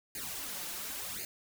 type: noise with flanger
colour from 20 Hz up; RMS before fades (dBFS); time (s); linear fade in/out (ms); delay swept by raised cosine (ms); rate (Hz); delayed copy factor
white; -40; 0.15-1.25; 2; 0.44 to 5.84; 0.93; +0.9
effects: none